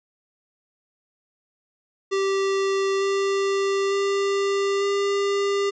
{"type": "tone with pitch steps", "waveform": "square", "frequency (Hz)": [390.2, 393.4, 396.6, 399.8], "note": ["G4", "G4", "G4", "G4"], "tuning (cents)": [-8, 6, 20, 34], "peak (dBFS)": -21, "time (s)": [2.11, 5.71], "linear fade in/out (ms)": 20, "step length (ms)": 900, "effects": ["resampled to 16000 Hz"]}